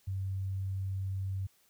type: tone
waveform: sine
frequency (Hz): 96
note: G2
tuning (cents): -36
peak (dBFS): -32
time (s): 0.07-1.47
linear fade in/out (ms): 10
effects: white hiss -68 dBFS RMS until 1.69 s